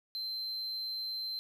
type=tone; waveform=triangle; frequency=4106 Hz; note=C8; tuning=33 cents flat; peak=-34 dBFS; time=0.15-1.39 s; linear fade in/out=0 ms; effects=none